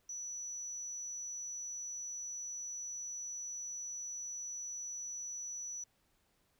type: tone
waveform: sine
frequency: 5920 Hz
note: F#8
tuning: in tune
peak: -39 dBFS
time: 0.09-5.84 s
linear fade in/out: 5 ms
effects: tanh soft clip ceiling -37 dBFS + pink hiss -75 dBFS RMS until 6.59 s